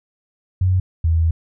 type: tone pair in turn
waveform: sine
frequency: 92.5 / 81.77 Hz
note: F#2 / E2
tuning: 0 / -13 cents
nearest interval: major second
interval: 213 cents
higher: first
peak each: -13 dBFS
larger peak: neither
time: 0.61-0.8 / 1.04-1.31 s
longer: second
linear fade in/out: 5 ms
effects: none